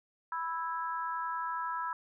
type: harmonic tone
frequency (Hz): 329.6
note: E4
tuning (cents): 0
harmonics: 3 / 4 / 5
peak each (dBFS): -35 / -37 / -42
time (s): 0.32-1.93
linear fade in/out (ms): 2
effects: none